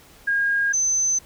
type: tone pair in turn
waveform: sine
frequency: 1626 / 6139 Hz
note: G#6 / G8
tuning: -37 / -37 cents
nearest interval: octave + major seventh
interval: 2300 cents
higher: second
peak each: -18 dBFS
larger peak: neither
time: 0.27-0.73 / 0.73-1.19 s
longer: neither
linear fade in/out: 10 ms
effects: pink hiss -50 dBFS RMS until 1.25 s